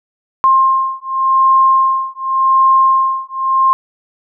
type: beating tone pair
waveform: sine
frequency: 1060 / 1060.88 Hz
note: C6 / C6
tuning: +22 / +24 cents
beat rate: 0.88 Hz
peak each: -12 dBFS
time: 0.44-3.73 s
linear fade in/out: 0 ms
effects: none